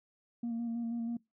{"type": "tone with vibrato", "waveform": "sine", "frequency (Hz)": 233.1, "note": "A#3", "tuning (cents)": 0, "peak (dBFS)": -31, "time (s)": [0.43, 1.17], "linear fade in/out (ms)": 5, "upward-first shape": "square", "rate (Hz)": 6.2, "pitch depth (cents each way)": 20, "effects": ["noise-tail reverb RT60 0.2 s tail -24 dB re dry", "tanh soft clip ceiling -31 dBFS"]}